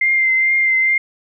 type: tone with vibrato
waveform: sine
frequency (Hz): 2092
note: C7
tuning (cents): -1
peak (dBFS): -12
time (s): 0.01-0.98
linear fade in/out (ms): 5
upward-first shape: triangle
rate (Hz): 2.3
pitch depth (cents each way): 26
effects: none